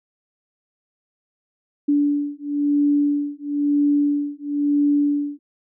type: beating tone pair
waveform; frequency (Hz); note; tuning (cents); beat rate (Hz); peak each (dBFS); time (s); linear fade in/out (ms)
sine; 289 / 290; D4 / D4; -28 / -22; 1; -20; 1.88-5.39; 10
effects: none